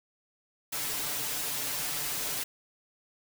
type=noise with comb filter; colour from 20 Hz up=white; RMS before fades=-33 dBFS; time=0.72-2.44 s; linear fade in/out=10 ms; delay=6.8 ms; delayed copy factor=+1; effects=none